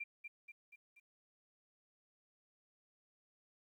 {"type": "tone with echo", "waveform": "sine", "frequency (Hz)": 2375, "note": "D7", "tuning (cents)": 19, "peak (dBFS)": -40, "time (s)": [0, 0.04], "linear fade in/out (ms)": 10, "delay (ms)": 240, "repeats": 4, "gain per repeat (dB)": -5, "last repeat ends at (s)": 1, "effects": ["13-bit"]}